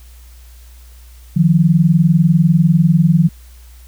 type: tone pair together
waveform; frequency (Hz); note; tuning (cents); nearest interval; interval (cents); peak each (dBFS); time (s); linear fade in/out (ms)
sine; 156.1 / 176.16; D#3 / F3; +6 / +15; major second; 209; -11; 1.36-3.29; 10
effects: added 60 Hz sine -37 dBFS peak until 3.87 s + white hiss -49 dBFS RMS until 3.87 s